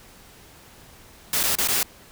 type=noise with dropouts; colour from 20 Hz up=white; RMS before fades=-22 dBFS; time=1.33-1.83 s; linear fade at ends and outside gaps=2 ms; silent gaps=1.431-1.436 / 1.554-1.585 / 1.675-1.685 s; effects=pink hiss -49 dBFS RMS until 2.11 s